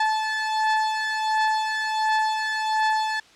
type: beating tone pair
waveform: 30% pulse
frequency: 869 / 870.4 Hz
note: A5 / A5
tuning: -22 / -19 cents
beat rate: 1.4 Hz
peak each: -24 / -20 dBFS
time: 0-3.2 s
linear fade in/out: 5 ms
effects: white hiss -52 dBFS RMS until 3.35 s + low-pass 5000 Hz 12 dB/octave